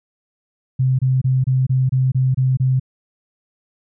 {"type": "tone bursts", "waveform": "sine", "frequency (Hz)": 130.1, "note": "C3", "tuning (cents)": -9, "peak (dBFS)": -13, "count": 9, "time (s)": [0.79, 2.798], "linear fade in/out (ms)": 10, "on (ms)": 200, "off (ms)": 26, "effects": []}